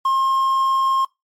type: tone with quantisation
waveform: triangle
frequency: 1068 Hz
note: C6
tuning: 35 cents sharp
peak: -13 dBFS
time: 0.05-1.05 s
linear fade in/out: 5 ms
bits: 7
effects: noise-tail reverb RT60 0.2 s tail -24 dB re dry + MP3 64 kbps